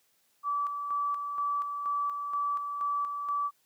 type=tone with tremolo; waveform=sine; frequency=1154 Hz; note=D6; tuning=31 cents flat; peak=-27 dBFS; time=0.43-3.51 s; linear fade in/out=50 ms; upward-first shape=square; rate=2.1 Hz; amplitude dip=45%; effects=white hiss -70 dBFS RMS until 3.65 s + high-pass 100 Hz 12 dB/octave